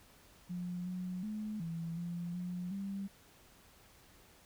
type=tone with pitch steps; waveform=sine; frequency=177.7 / 182.2 / 213.4 / 166.1 / 172.6 / 178.6 / 196.7 Hz; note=F3 / F#3 / G#3 / E3 / F3 / F3 / G3; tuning=+30 / -26 / +47 / +13 / -20 / +39 / +6 cents; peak=-37 dBFS; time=0.49-3.08 s; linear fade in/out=20 ms; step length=370 ms; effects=pink hiss -62 dBFS RMS until 4.45 s